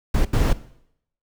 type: noise bursts at uneven times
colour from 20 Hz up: brown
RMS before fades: -17 dBFS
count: 2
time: 0.14-0.25 / 0.33-0.53 s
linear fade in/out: 5 ms
effects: noise-tail reverb RT60 0.7 s tail -17 dB re dry